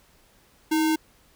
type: tone with sample-and-hold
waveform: sine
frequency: 317.1 Hz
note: D#4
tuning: 33 cents sharp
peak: -19 dBFS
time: 0.71-0.96 s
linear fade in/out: 10 ms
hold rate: 1225 Hz
effects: pink hiss -59 dBFS RMS until 1.35 s